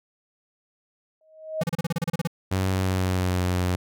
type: tone with exponential growth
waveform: sine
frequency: 630 Hz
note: D#5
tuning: 21 cents sharp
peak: -22 dBFS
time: 1.21-1.62 s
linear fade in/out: 2 ms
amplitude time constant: 89 ms
type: tone bursts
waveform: square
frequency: 167.7 Hz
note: E3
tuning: 30 cents sharp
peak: -23 dBFS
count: 12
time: 1.61-2.274 s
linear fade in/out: 5 ms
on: 26 ms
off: 32 ms
type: tone with pitch glide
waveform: sawtooth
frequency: 94.5 to 90.34 Hz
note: F#2 to F#2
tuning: +37 to -41 cents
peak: -18 dBFS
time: 2.51-3.76 s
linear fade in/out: 10 ms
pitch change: -78 cents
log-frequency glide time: 2.76-3.47 s
effects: none